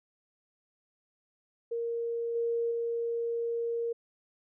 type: tone with level steps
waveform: sine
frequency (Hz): 466.2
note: A#4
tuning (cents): 0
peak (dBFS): -30 / -27 / -29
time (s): 1.71-3.93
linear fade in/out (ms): 10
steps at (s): 2.35 / 2.71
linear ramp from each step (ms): 5
effects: none